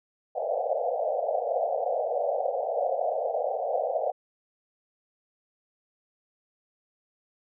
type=band-pass noise; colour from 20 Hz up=white; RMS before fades=-28 dBFS; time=0.35-4.12 s; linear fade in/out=20 ms; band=480 to 760 Hz; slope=96 dB/octave; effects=none